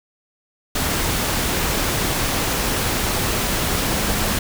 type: tone in noise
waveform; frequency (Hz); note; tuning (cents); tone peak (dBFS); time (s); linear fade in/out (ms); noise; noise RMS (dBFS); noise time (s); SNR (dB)
sine; 207.9; G#3; +2; -29; 3.88-4.34; 5; pink; -21; 0.75-4.39; -11
effects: none